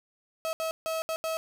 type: tone bursts at uneven times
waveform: 35% pulse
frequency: 645 Hz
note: E5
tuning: 38 cents flat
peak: -27 dBFS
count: 5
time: 0.45-0.53 / 0.6-0.71 / 0.86-1.02 / 1.09-1.16 / 1.24-1.37 s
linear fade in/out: 0 ms
effects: none